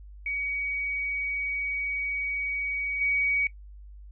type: tone with level steps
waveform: sine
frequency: 2258 Hz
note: C#7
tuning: 31 cents sharp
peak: -28 / -23 dBFS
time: 0.26-3.47 s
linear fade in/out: 2 ms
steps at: 3.01 s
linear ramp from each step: 2 ms
effects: noise-tail reverb RT60 0.1 s tail -17 dB re dry + added 50 Hz sine -43 dBFS peak until 4.11 s